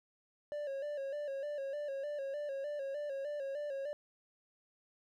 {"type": "tone with vibrato", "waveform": "triangle", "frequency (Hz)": 567, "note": "C#5", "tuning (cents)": 39, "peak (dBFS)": -35, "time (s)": [0.52, 3.93], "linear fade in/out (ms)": 0, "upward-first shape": "square", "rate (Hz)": 3.3, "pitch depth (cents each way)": 66, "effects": []}